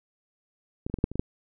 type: clicks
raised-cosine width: 3 ms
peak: -18 / -26 / -13 / -23 / -7 / -24 / -19 / -10 dBFS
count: 8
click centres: 0.865 / 0.899 / 0.941 / 0.987 / 1.041 / 1.116 / 1.156 / 1.195 s
effects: none